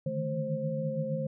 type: tone cluster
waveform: sine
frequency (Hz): 146.3 / 154.8 / 161.2 / 217.9 / 528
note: D3 / D#3 / E3 / A3 / C5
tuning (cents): -6 / -9 / -38 / -17 / +16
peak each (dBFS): -38 / -35 / -39 / -37 / -33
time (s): 0.06-1.27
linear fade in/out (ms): 5
effects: none